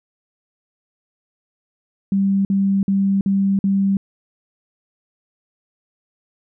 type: tone bursts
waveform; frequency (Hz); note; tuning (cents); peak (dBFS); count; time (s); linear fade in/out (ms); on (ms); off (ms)
sine; 196; G3; 0; -14; 5; 2.12-3.97; 2; 330; 50
effects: none